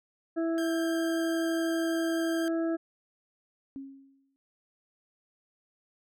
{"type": "harmonic tone", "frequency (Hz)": 329.6, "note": "E4", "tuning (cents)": 0, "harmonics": [1, 2, 4, 5], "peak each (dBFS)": [-27, -34, -45, -46], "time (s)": [0.36, 2.77], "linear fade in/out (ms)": 20}
{"type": "tone with vibrato", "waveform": "sawtooth", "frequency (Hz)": 1595, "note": "G6", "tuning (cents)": 30, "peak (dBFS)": -34, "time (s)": [0.58, 2.48], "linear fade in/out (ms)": 0, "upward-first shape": "square", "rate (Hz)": 12, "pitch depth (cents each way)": 9}
{"type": "tone with exponential decay", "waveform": "sine", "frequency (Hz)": 272.3, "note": "C#4", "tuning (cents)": -31, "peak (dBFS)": -35, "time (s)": [3.76, 4.36], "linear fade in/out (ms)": 0, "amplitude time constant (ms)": 130}
{"effects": []}